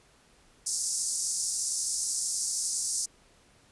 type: band-pass noise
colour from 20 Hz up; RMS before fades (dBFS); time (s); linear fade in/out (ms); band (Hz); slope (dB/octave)
white; -31; 0.66-3.06; 10; 5100 to 9900; 48
effects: pink hiss -61 dBFS RMS until 3.71 s + resampled to 24000 Hz